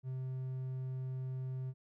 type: tone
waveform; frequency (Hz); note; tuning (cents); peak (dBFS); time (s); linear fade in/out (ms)
triangle; 130; C3; -11; -35; 0.03-1.74; 50
effects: none